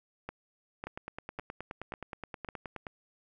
two click trains, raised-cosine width 0.5 ms, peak -24 / -23 dBFS, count 20 / 5, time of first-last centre 0.87-2.868 / 0.29-2.488 s, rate 9.51 / 1.82 Hz, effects none

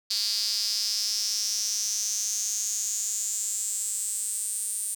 square tone with high-pass filter sweep, 107.4 Hz, A2, 41 cents flat, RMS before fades -29 dBFS, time 0.1-4.95 s, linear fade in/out 10 ms, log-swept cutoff 4600 to 9000 Hz, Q 7.4, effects none

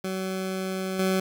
20% pulse tone with level steps, 188.7 Hz, F#3, 34 cents sharp, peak -23 / -17 dBFS, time 0.04-1.2 s, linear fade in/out 5 ms, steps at 0.99 s, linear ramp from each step 2 ms, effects 8-bit

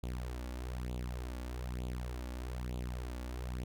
sawtooth tone with flanger, 61.74 Hz, B1, in tune, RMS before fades -40 dBFS, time 0.03-3.64 s, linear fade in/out 5 ms, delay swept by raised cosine 0.27 to 3.57 ms, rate 1.1 Hz, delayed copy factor +0.7, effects none

